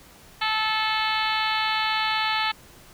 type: harmonic tone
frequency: 435.9 Hz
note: A4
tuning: 16 cents flat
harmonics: 2 / 3 / 4 / 5 / 6 / 7 / 8 / 9 / 10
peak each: -27 / -29 / -30 / -31 / -32 / -32 / -33 / -34 / -34 dBFS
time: 0.41-2.52 s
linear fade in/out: 10 ms
effects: pink hiss -50 dBFS RMS until 2.93 s